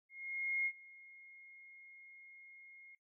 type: tone with ADSR envelope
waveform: sine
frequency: 2146 Hz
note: C7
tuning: 43 cents sharp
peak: -32 dBFS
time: 0.09-2.95 s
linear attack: 570 ms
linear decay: 60 ms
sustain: -23 dB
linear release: 3 ms
effects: noise-tail reverb RT60 0.1 s tail -17 dB re dry